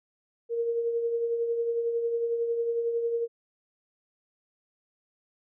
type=tone with tremolo; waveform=sine; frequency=466.2 Hz; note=A#4; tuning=in tune; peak=-23 dBFS; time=0.49-3.28 s; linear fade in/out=50 ms; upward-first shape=triangle; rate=11 Hz; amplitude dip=50%; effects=none